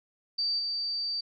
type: tone with level steps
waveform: sine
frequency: 4635 Hz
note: D8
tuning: 24 cents flat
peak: -26 / -29 dBFS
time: 0.38-1.21 s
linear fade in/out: 10 ms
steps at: 0.58 s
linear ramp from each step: 20 ms
effects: none